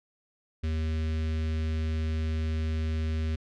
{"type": "tone with notch filter", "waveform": "square", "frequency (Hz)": 79, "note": "D#2", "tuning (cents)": 27, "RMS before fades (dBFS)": -29, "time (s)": [0.63, 3.36], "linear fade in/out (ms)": 10, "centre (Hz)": 840, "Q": 0.54, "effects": ["low-pass 4000 Hz 12 dB/octave"]}